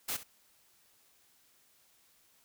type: noise with echo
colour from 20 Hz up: white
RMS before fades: -35 dBFS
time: 0.08-0.17 s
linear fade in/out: 10 ms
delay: 66 ms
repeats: 1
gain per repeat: -14 dB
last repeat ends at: 0.236 s
effects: white hiss -67 dBFS RMS until 2.44 s